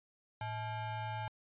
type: ring-modulated tone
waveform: square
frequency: 375.7 Hz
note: F#4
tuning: 26 cents sharp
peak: -35 dBFS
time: 0.41-1.28 s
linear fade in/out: 2 ms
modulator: 487 Hz
effects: resampled to 8000 Hz